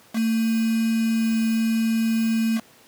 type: tone with quantisation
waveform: sine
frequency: 225.1 Hz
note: A3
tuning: 40 cents sharp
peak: -18 dBFS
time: 0.13-2.61 s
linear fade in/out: 50 ms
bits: 5
effects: pink hiss -52 dBFS RMS until 2.87 s + high-pass 150 Hz 12 dB/octave